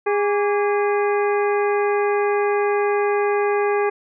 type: harmonic tone with a mistuned harmonic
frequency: 410 Hz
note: G#4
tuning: 22 cents flat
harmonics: 1 / 2 / 3 / 4 / 5 / 6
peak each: -18 / -24 / -28 / -30 / -32 / -34 dBFS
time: 0.06-3.9 s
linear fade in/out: 10 ms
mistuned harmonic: 3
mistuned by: -100 cents
effects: none